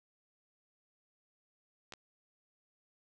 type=clicks; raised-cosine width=0.2 ms; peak=-30 / -30 dBFS; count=2; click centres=1.923 / 1.937 s; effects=none